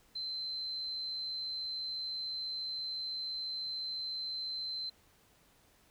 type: tone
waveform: sine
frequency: 4087 Hz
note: C8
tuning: 41 cents flat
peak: -36 dBFS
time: 0.15-4.9 s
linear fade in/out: 10 ms
effects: pink hiss -66 dBFS RMS until 5.9 s